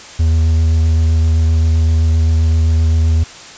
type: tone with vibrato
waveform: triangle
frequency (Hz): 80.6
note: E2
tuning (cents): -38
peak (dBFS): -7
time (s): 0.19-3.24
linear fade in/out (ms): 10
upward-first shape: sine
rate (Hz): 7.7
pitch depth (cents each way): 15
effects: white hiss -34 dBFS RMS until 3.57 s + resampled to 16000 Hz